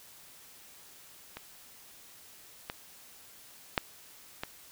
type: clicks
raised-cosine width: 0.3 ms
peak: -24 / -19 / -9 / -18 dBFS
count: 4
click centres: 1.37 / 2.699 / 3.778 / 4.435 s
effects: white hiss -54 dBFS RMS until 4.71 s